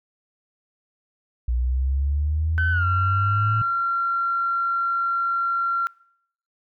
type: exponential sweep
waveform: sine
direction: up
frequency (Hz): 59.3 to 111.4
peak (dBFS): -19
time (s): 1.48-3.62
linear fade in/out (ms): 5
type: tone with pitch glide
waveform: sine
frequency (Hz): 1522 to 1371.7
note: F#6 to F6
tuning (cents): +48 to -32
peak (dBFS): -20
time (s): 2.58-5.87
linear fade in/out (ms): 0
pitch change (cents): -180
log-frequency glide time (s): 2.71-2.85
effects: noise-tail reverb RT60 0.7 s tail -24 dB re dry + tanh soft clip ceiling -12 dBFS